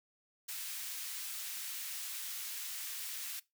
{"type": "high-pass noise", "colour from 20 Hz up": "white", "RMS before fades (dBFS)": -42, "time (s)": [0.48, 3.4], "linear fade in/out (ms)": 10, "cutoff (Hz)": 1700, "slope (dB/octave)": 12, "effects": ["noise-tail reverb RT60 0.2 s tail -20 dB re dry"]}